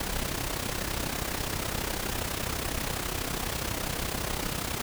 pink noise with amplitude modulation, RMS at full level -29 dBFS, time 0-4.82 s, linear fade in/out 5 ms, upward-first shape sine, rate 32.1 Hz, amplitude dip 65%, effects none

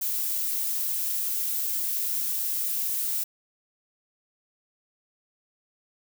violet noise, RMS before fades -28 dBFS, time 0.01-3.24 s, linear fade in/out 10 ms, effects none

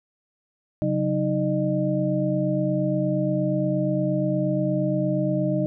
sine tone cluster, 136.2 / 184.7 / 310.8 / 608 Hz, C#3 / F#3 / D#4 / D#5, -30 / -3 / -2 / -40 cents, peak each -26 dBFS, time 0.82-5.66 s, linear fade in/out 0 ms, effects none

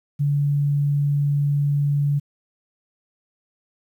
sine tone, 143.6 Hz, D3, 39 cents flat, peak -17 dBFS, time 0.19-2.2 s, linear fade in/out 20 ms, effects 9-bit

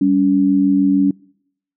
sine tone pair together, 196 / 282.6 Hz, G3 / C#4, 0 / +34 cents, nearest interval tritone, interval 634 cents, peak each -17 / -12 dBFS, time 0.01-1.11 s, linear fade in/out 5 ms, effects noise-tail reverb RT60 0.7 s tail -25 dB re dry

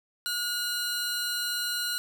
sawtooth tone pair together, 1438 / 4060 Hz, F#6 / B7, -50 / +47 cents, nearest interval octave + tritone, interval 1797 cents, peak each -28 dBFS, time 0.26-1.98 s, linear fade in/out 0 ms, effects none

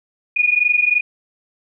sine tone pair together, 2442 / 2465 Hz, D#7 / D#7, -33 / -17 cents, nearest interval unison, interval 16 cents, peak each -16 dBFS, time 0.36-1.01 s, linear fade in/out 10 ms, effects none

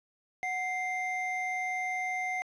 triangle tone pair together, 739.4 / 2093 Hz, F#5 / C7, -1 / 0 cents, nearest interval octave + tritone, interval 1801 cents, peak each -32 / -31 dBFS, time 0.43-2.42 s, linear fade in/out 0 ms, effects resampled to 22050 Hz + 11-bit

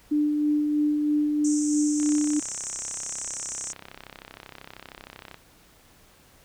sine tone with tremolo, 297.8 Hz, D4, 24 cents sharp, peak -19 dBFS, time 0.11-2.4 s, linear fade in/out 10 ms, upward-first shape sine, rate 3.1 Hz, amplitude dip 30%
white band-pass noise, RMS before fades -34 dBFS, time 1.44-3.73 s, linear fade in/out 10 ms, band 5700 to 8400 Hz, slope 96 dB/octave
click train, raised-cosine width 0.3 ms, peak -24 dBFS, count 111, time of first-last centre 2-5.343 s, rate 32.9 Hz
effects pink hiss -56 dBFS RMS until 6.44 s

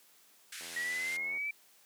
pink band-pass noise, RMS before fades -45 dBFS, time 0.52-1.17 s, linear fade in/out 5 ms, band 1500 to 12000 Hz, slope 48 dB/octave
click train, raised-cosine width 1 ms, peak -39 dBFS, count 66, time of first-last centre 0.61-1.373 s, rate 85.2 Hz
sine exponential sweep, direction up, 1900 to 2339 Hz, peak -33 dBFS, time 0.76-1.51 s, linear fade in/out 5 ms
effects white hiss -63 dBFS RMS until 1.85 s + high-pass 200 Hz 12 dB/octave

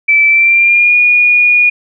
sine tone with pitch glide, 2319 to 2444 Hz, D7 to D#7, -22 to -32 cents, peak -5 dBFS, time 0.08-1.7 s, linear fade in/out 10 ms, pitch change +90 cents, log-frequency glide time 0.27-0.96 s, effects none

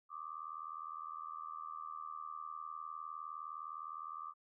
sine tone with amplitude modulation, 1180 Hz, D6, 8 cents sharp, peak -39 dBFS, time 0.09-4.34 s, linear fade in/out 50 ms, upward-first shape sine, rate 79.7 Hz, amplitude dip 100%, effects none

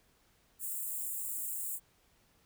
white high-pass noise, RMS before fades -38 dBFS, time 0.59-1.8 s, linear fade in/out 50 ms, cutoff 7200 Hz, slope 96 dB/octave, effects pink hiss -69 dBFS RMS until 2.45 s

